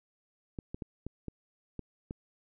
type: clicks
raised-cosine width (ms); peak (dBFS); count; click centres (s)
3; -25; 7; 0.588 / 0.745 / 0.822 / 1.066 / 1.283 / 1.793 / 2.109
effects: none